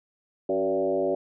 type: tone with frequency modulation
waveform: sine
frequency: 476.2 Hz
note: A#4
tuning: 37 cents sharp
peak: -22 dBFS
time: 0.49-1.15 s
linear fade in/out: 5 ms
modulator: 99.2 Hz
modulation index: 1.8
effects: none